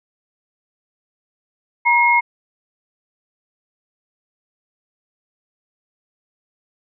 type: tone pair together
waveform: sine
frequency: 952 / 2154 Hz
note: A#5 / C7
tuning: +36 / +50 cents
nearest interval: octave + major second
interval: 1414 cents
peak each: -14 dBFS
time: 1.85-2.21 s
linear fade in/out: 20 ms
effects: none